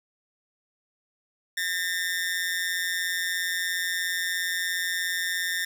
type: tone with amplitude modulation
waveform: sawtooth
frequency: 1812 Hz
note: A#6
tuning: 50 cents flat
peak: -19 dBFS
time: 1.57-5.65 s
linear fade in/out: 5 ms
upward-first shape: sine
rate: 177 Hz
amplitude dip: 80%
effects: none